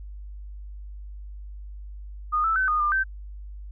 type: tone with pitch steps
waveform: sine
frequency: 1229 / 1319 / 1525 / 1229 / 1199 / 1552 Hz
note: D#6 / E6 / G6 / D#6 / D6 / G6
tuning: -22 / +1 / -48 / -22 / +36 / -18 cents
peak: -20 dBFS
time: 2.32-3.04 s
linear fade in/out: 20 ms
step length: 120 ms
effects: added 50 Hz sine -36 dBFS peak until 3.71 s